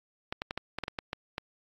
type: clicks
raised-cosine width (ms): 0.3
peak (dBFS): -17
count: 10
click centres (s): 0.325 / 0.419 / 0.509 / 0.576 / 0.786 / 0.837 / 0.881 / 0.988 / 1.131 / 1.381
effects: AAC 64 kbps